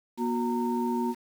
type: tone cluster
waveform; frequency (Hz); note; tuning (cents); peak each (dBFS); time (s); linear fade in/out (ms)
sine; 239.8 / 364.5 / 919; A#3 / F#4 / A#5; +49 / -26 / -25; -27 / -31 / -31; 0.17-1.15; 50
effects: tanh soft clip ceiling -16 dBFS + 8-bit